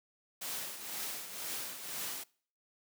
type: noise with tremolo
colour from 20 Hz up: white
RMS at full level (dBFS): -38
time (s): 0.41-2.24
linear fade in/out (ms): 10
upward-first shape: triangle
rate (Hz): 2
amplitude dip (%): 65
effects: noise-tail reverb RT60 0.5 s tail -24 dB re dry + high-pass 150 Hz 12 dB/octave

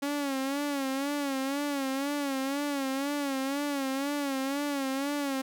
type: tone with vibrato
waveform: sawtooth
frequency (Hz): 277.8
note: C#4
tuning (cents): +4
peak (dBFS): -25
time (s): 0.02-5.42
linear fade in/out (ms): 10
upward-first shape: sine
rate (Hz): 2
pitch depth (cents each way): 80
effects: none

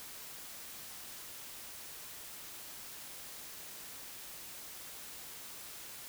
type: silence
effects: white hiss -48 dBFS RMS until 6.08 s

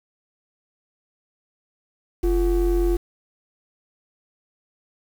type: ring-modulated tone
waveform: triangle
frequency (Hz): 196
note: G3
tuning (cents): 0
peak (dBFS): -12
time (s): 2.23-2.97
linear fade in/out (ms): 10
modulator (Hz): 151
effects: 7-bit

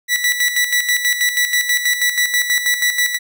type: tone with tremolo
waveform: sawtooth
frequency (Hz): 1959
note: B6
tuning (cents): -15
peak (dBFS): -9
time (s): 0.08-3.19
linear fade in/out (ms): 50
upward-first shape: square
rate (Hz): 6.2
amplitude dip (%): 60
effects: none

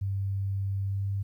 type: tone with pitch glide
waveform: sine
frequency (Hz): 98 to 98.91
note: G2 to G2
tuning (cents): 0 to +16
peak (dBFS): -27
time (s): 0.01-1.23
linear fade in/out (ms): 10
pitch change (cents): +16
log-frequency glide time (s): 0.86-1.07
effects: 11-bit

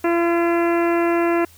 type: harmonic tone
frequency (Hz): 340.6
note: F4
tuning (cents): -43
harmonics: 1 / 2 / 3 / 4 / 5 / 6 / 7 / 8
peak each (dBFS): -17 / -23 / -27 / -29 / -31 / -33 / -34 / -35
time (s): 0.04-1.45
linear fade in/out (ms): 5
effects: added 84 Hz sine -50 dBFS peak until 1.57 s + white hiss -50 dBFS RMS until 1.57 s

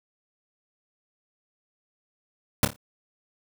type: noise with echo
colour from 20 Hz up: pink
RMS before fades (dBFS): -18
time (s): 2.63-2.65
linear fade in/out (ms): 2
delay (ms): 28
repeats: 4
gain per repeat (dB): -9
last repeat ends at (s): 2.762
effects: none

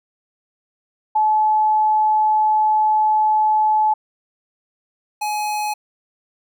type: tone pair in turn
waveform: sine / square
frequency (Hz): 860 / 842.8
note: A5 / G#5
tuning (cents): -40 / +25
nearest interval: unison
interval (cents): 35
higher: first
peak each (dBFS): -13 / -21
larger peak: first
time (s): 1.15-3.94 / 5.21-5.74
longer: first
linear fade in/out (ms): 10
effects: none

